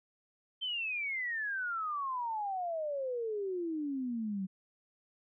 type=exponential sweep; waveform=sine; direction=down; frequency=3136 to 185.4 Hz; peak=-33 dBFS; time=0.61-4.47 s; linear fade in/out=20 ms; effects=none